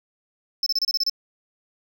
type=tone bursts; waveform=triangle; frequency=5270 Hz; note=E8; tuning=1 cent flat; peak=-18 dBFS; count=8; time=0.63-1.097 s; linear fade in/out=2 ms; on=33 ms; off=29 ms; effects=none